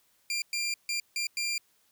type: tone bursts at uneven times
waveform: 20% pulse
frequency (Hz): 2384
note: D7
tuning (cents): +25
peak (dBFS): -24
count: 5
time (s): 0.3-0.42 / 0.53-0.74 / 0.89-1 / 1.16-1.27 / 1.37-1.58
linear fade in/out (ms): 2
effects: white hiss -68 dBFS RMS until 1.91 s